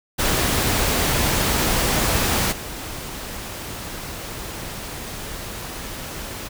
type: noise with level steps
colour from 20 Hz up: pink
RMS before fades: -20 / -32 dBFS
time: 0.18-6.49 s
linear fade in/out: 20 ms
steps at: 2.51 s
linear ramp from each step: 20 ms
effects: none